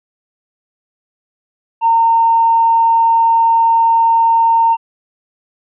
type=tone; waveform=triangle; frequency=915 Hz; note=A#5; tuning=32 cents flat; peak=-4 dBFS; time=1.81-4.77 s; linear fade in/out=50 ms; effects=tanh soft clip ceiling -6 dBFS + resampled to 8000 Hz